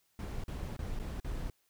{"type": "noise with dropouts", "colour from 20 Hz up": "brown", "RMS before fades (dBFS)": -38, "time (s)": [0.19, 1.5], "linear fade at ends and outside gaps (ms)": 2, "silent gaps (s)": [[0.439, 0.48], [0.766, 0.79], [0.991, 0.997], [1.201, 1.245]], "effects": ["white hiss -74 dBFS RMS until 1.69 s"]}